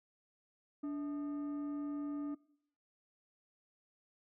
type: tone with frequency modulation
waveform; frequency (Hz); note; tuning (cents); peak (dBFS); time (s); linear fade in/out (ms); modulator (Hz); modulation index
sine; 290.2; D4; -21; -35; 0.83-2.35; 10; 934; 0.22
effects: noise-tail reverb RT60 0.7 s tail -23 dB re dry + tanh soft clip ceiling -34 dBFS

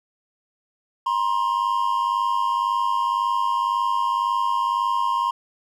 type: tone pair together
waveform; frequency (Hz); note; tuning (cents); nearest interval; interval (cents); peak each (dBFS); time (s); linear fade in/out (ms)
triangle; 953 / 1054.9; A#5 / C6; +38 / +14; major second; 176; -21 / -20; 1.06-5.31; 5
effects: none

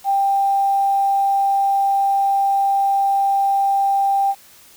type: tone with quantisation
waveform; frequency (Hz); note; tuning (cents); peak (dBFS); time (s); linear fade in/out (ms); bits
sine; 790; G5; +13; -14; 0.04-4.35; 50; 7
effects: white hiss -47 dBFS RMS until 4.76 s

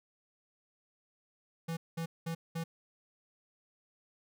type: tone bursts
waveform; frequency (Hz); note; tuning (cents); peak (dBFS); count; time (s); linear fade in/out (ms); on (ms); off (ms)
square; 165.2; E3; +4; -35; 4; 1.68-2.64; 10; 90; 200
effects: none

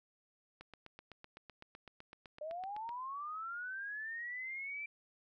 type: click train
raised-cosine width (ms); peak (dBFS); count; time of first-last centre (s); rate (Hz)
0.3; -35; 19; 0.61-2.891; 7.89
type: linear sweep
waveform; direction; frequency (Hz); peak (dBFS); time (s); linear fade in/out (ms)
sine; up; 591 to 2349; -40; 2.41-4.86; 5
effects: none

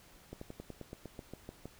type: slowing click train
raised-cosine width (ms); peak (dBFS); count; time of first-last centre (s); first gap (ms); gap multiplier
2; -30; 12; 0.33-1.656; 84; 1.07
effects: pink hiss -60 dBFS RMS until 1.79 s

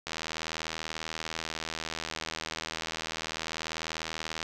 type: click train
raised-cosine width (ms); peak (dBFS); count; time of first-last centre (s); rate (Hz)
0.2; -16; 351; 0.07-4.429; 80.3
effects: none

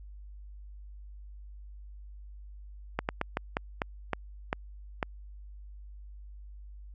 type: slowing click train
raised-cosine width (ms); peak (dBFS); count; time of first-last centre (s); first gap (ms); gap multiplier
0.5; -13; 9; 2.99-5.028; 99; 1.26
effects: added 50 Hz sine -44 dBFS peak until 6.94 s

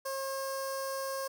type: tone with notch filter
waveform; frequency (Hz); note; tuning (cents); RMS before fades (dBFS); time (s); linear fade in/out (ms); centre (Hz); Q
15% pulse; 539; C#5; -49; -36; 0.05-1.28; 10; 2300; 0.65
effects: none

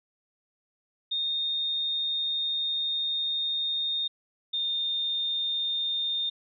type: tone pair in turn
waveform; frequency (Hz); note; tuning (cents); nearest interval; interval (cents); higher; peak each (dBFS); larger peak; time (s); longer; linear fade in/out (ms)
sine; 3674 / 3638; A#7 / A#7; -26 / -43; unison; 17; first; -26; neither; 1.11-4.08 / 4.53-6.3; first; 10
effects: none

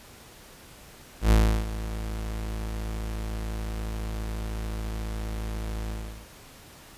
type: tone with ADSR envelope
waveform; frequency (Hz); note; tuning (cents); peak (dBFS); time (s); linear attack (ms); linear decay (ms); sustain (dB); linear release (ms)
40% pulse; 54.2; A1; -25; -14; 1.21-6.28; 100; 340; -15; 380
effects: pink hiss -49 dBFS RMS until 6.97 s + resampled to 32000 Hz

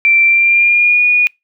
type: tone with pitch glide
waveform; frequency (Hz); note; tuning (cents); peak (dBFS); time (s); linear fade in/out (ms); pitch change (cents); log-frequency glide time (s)
sine; 2349 to 2452; D7 to D#7; 0 to -26; -7; 0.05-1.27; 0; +74; 0.25-1.04
effects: noise-tail reverb RT60 0.2 s tail -26 dB re dry

